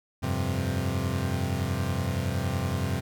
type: chord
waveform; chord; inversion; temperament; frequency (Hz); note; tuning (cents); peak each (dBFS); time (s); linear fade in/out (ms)
30% pulse; F suspended second; none; equal; 87.31 / 98 / 130.81; F2 / G2 / C3; 0 / 0 / 0; -28; 0.22-3.01; 20
effects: none